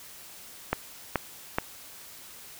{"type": "click train", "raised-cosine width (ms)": 0.5, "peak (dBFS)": -9, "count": 3, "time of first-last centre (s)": [0.73, 1.585], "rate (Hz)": 2.34, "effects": ["white hiss -47 dBFS RMS until 2.59 s"]}